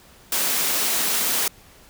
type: high-pass noise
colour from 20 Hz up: white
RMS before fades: -22 dBFS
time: 0.32-1.48 s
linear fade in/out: 2 ms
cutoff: 170 Hz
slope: 48 dB/octave
effects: pink hiss -50 dBFS RMS until 1.89 s